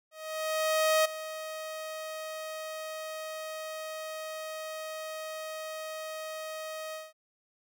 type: tone with ADSR envelope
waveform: sawtooth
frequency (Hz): 629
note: D#5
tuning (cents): +19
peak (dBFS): -18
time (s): 0.11-7.13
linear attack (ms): 940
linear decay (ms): 10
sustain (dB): -15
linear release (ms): 190
effects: none